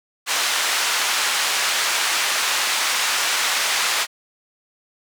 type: band-pass noise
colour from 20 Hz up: pink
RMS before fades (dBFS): -21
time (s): 0.26-4.07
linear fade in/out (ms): 50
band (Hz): 1200 to 8400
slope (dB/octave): 12
effects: none